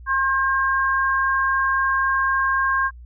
sine tone pair together, 1071.2 / 1605 Hz, C6 / G6, +40 / +40 cents, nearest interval perfect fifth, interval 700 cents, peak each -20 dBFS, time 0.06-2.91 s, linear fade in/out 50 ms, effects added 60 Hz sine -38 dBFS peak until 3.05 s

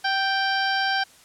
harmonic tone with a mistuned harmonic, 784 Hz, G5, in tune, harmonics 1 / 2 / 3 / 4 / 5 / 6 / 7, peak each -25 / -24 / -36 / -31 / -37 / -32 / -35 dBFS, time 0.04-1.04 s, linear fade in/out 10 ms, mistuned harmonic 1, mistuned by -19 cents, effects white hiss -52 dBFS RMS until 1.24 s + low-pass 10000 Hz 12 dB/octave

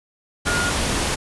sine tone in noise, 1424 Hz, F6, 33 cents sharp, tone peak -22 dBFS, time 0.46-0.71 s, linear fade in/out 20 ms, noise pink, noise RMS -22 dBFS, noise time 0.45-1.16 s, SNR -3 dB, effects resampled to 24000 Hz

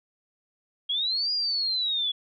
sine linear two-way sweep, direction up then down, 3240 to 4900 to 3368 Hz, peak -24 dBFS, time 0.89-2.12 s, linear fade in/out 10 ms, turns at 1.32 s, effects none

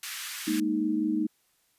pink high-pass noise, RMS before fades -37 dBFS, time 0.03-0.6 s, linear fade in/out 2 ms, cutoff 1500 Hz, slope 24 dB/octave
sine chord, Ab suspended second, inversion none, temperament equal, 207.7 / 233.1 / 311.1 Hz, Ab3 / Bb3 / Eb4, 0 / 0 / 0 cents, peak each -32 / -31 / -26 dBFS, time 0.47-1.27 s, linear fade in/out 10 ms
effects white hiss -69 dBFS RMS until 1.78 s + resampled to 32000 Hz

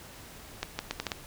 accelerating click train, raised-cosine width 0.2 ms, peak -13 dBFS, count 6, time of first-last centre 0.63-1.118 s, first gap 160 ms, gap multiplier 0.75, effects pink hiss -48 dBFS RMS until 1.26 s

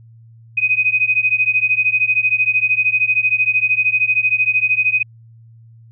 sine beating tone pair, 2500 / 2513 Hz, D#7 / D#7, +8 / +17 cents, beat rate 13 Hz, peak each -16 dBFS, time 0.57-5.03 s, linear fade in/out 10 ms, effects added 114 Hz sine -41 dBFS peak until 5.91 s

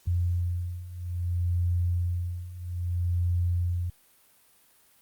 sine beating tone pair, 87.31 / 87.92 Hz, F2 / F2, 0 / +12 cents, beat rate 0.61 Hz, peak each -30 / -27 dBFS, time 0.07-3.9 s, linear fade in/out 5 ms, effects white hiss -61 dBFS RMS until 5.01 s + Opus 48 kbps

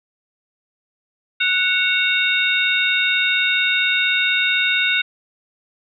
harmonic tone with a mistuned harmonic, 738 Hz, F#5, 5 cents flat, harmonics 2 / 3 / 4 / 5, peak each -21 / -21 / -21 / -21 dBFS, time 1.4-5.02 s, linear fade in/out 10 ms, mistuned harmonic 4, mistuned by -120 cents, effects none

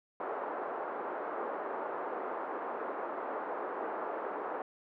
pink band-pass noise, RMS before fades -38 dBFS, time 0.2-4.62 s, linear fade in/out 2 ms, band 380 to 1300 Hz, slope 24 dB/octave, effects none

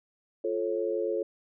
sine chord, F augmented, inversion none, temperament just, 349.2 / 436.5 / 545.7 Hz, F4 / A4 / C#5, 0 / -14 / -27 cents, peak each -32 / -30 / -32 dBFS, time 0.44-1.23 s, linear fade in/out 5 ms, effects none

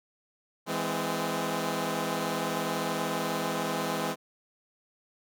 10% pulse chord, E augmented, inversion none, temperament equal with one note detuned, 164.81 / 207.7 / 257.4 Hz, E3 / G#3 / B#3, 0 / 0 / -28 cents, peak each -25 dBFS, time 0.66-4.16 s, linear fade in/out 50 ms, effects none

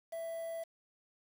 triangle tone with quantisation, 661 Hz, E5, 5 cents sharp, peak -36 dBFS, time 0.12-0.64 s, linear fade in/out 10 ms, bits 9, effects none

